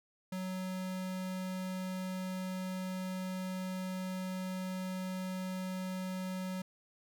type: tone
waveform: square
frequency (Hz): 185.9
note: F#3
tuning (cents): +8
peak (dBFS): -37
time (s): 0.32-6.62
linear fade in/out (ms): 5
effects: none